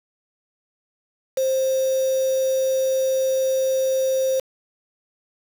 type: tone with quantisation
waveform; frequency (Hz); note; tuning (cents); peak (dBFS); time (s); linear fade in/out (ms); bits
sine; 527; C5; +12; -18; 1.37-4.4; 5; 5
effects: none